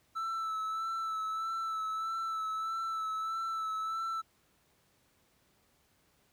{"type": "tone with vibrato", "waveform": "triangle", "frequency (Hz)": 1318.5, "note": "E6", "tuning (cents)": 0, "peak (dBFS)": -31, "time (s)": [0.15, 4.22], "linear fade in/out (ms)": 20, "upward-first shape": "sine", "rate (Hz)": 1.6, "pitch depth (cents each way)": 25, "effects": ["pink hiss -70 dBFS RMS until 6.32 s", "high-pass 60 Hz 12 dB/octave"]}